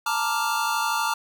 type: chord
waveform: square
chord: Bb major seventh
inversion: third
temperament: equal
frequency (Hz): 880 / 932.3 / 1174.7 / 1396.9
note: A5 / Bb5 / D6 / F6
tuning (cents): 0 / 0 / 0 / 0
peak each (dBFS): -29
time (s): 0.06-1.14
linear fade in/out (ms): 5
effects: none